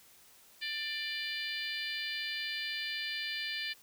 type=harmonic tone; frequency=592 Hz; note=D5; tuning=14 cents sharp; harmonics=3 / 4 / 5 / 6 / 7 / 8; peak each=-40 / -41 / -42 / -43 / -43 / -44 dBFS; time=0.61-3.74 s; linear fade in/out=20 ms; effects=white hiss -60 dBFS RMS until 3.82 s